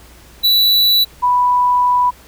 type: tone pair in turn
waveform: square / sine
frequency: 3949 / 987.2 Hz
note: B7 / B5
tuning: -1 / -1 cents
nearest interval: 2 octaves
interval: 2400 cents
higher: first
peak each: -10 dBFS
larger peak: neither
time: 0.43-1.05 / 1.22-2.11 s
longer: second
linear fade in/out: 20 ms
effects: added 60 Hz sine -44 dBFS peak until 2.27 s + pink hiss -44 dBFS RMS until 2.27 s